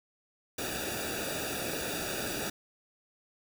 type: noise with comb filter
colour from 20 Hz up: pink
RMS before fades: -35 dBFS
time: 0.58-2.5 s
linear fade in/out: 5 ms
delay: 0.95 ms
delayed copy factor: -1
effects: none